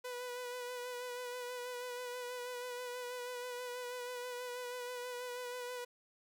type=tone with vibrato; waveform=sawtooth; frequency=493.9 Hz; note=B4; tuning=in tune; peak=-37 dBFS; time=0.04-5.85 s; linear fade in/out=10 ms; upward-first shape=sine; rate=6.2 Hz; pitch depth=26 cents each way; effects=12-bit